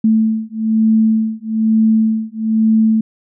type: beating tone pair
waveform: sine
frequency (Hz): 220 / 221.1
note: A3 / A3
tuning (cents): 0 / +9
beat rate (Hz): 1.1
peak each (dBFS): -14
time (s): 0.04-3.01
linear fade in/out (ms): 5
effects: none